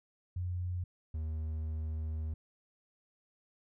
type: tone pair in turn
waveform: sine / triangle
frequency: 89.6 / 78.53 Hz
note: F2 / D#2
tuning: +45 / +17 cents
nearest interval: major second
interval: 228 cents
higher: first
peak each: -33 / -32 dBFS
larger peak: second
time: 0.36-0.84 / 1.14-2.34 s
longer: second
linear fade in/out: 5 ms
effects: none